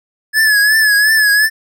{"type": "tone with vibrato", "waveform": "square", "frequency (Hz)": 1710, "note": "A6", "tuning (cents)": -50, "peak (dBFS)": -9, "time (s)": [0.33, 1.5], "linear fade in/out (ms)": 50, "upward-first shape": "triangle", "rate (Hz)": 2.8, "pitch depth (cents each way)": 74, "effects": []}